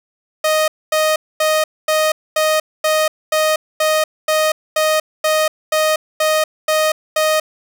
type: tone bursts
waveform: sawtooth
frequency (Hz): 622.3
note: D#5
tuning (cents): 0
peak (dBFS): -9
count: 15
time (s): 0.44-7.4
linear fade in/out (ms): 5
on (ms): 240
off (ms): 240
effects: none